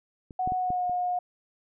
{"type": "clicks", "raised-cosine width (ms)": 3, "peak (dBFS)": [-30, -22, -24, -23, -32], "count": 5, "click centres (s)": [0.308, 0.475, 0.521, 0.704, 0.896]}
{"type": "tone with pitch glide", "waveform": "sine", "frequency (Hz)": [740, 719.3], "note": ["F#5", "F#5"], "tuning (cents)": [0, -49], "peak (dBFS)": -25, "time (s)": [0.39, 1.19], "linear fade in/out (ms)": 5, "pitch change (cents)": -49, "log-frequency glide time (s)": [0.53, 0.87]}
{"effects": []}